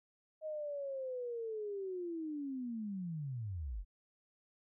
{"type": "linear sweep", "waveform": "sine", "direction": "down", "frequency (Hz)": [631, 38.8], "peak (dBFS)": -38, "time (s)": [0.41, 3.85], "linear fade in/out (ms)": 50, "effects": []}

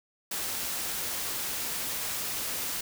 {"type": "noise", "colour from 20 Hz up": "white", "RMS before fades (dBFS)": -33, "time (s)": [0.31, 2.81], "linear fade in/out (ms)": 5, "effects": []}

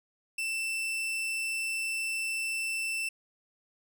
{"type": "tone", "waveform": "40% pulse", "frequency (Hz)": 2667, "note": "E7", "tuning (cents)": 20, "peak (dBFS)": -29, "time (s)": [0.38, 3.09], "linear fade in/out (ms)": 5, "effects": []}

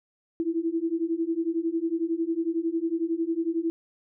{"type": "beating tone pair", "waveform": "sine", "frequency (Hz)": [324.7, 335.7], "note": ["E4", "E4"], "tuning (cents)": [-26, 32], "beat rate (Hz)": 11, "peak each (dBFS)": [-28, -27], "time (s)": [0.4, 3.7], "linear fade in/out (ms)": 0, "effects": []}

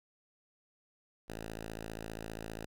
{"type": "tone", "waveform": "5% pulse", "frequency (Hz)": 55, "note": "A1", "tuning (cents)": 0, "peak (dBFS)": -30, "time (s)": [1.28, 2.66], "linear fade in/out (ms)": 10, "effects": []}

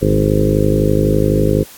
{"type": "harmonic tone with a mistuned harmonic", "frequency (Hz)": 51.91, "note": "G#1", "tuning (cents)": 0, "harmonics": [1, 2, 3, 4, 5, 6, 7, 8, 9, 10], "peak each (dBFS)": [-20, -18, -18, -20, -24, -19, -23, -18, -24, -20], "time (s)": [0.01, 1.64], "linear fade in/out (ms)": 20, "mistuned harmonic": 3, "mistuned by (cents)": -37, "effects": ["white hiss -39 dBFS RMS until 1.77 s", "AAC 64 kbps"]}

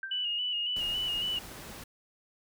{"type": "tone with exponential decay", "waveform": "sine", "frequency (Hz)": 1568, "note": "G6", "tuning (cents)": 0, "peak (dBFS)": -32, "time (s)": [0.03, 0.32], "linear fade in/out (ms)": 2, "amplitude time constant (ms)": 62}
{"type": "tone with vibrato", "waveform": "sine", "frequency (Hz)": 2913, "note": "F#7", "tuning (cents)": -28, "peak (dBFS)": -29, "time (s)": [0.11, 1.39], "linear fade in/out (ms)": 5, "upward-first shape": "square", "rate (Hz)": 3.6, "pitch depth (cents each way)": 34}
{"type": "noise", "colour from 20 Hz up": "pink", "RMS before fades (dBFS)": -45, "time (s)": [0.76, 1.84], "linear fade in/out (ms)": 5}
{"effects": []}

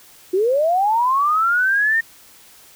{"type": "linear sweep", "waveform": "sine", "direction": "up", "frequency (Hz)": [351.9, 1844], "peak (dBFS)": -14, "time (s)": [0.33, 2.01], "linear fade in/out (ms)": 10, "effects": ["white hiss -47 dBFS RMS until 2.75 s"]}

